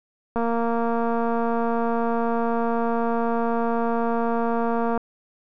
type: click train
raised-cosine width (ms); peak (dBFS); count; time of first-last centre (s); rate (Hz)
1; -12; 1072; 0.36-4.976; 232
effects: none